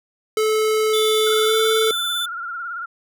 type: tone with pitch glide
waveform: square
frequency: 433.9 to 441.2 Hz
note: A4 to A4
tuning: -24 to +5 cents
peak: -17 dBFS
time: 0.37-1.91 s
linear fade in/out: 2 ms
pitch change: +29 cents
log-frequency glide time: 1.46-1.54 s
type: tone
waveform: 45% pulse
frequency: 3511 Hz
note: A7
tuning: 4 cents flat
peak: -22 dBFS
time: 0.93-2.26 s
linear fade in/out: 10 ms
type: tone with vibrato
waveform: sine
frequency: 1392 Hz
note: F6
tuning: 6 cents flat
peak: -26 dBFS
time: 1.26-2.86 s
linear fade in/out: 10 ms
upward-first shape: triangle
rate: 18 Hz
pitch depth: 83 cents each way
effects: none